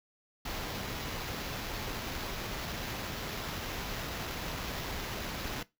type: noise with sample-and-hold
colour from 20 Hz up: pink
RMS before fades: -38 dBFS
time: 0.45-5.63 s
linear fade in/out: 5 ms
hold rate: 8820 Hz
effects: noise-tail reverb RT60 0.2 s tail -19 dB re dry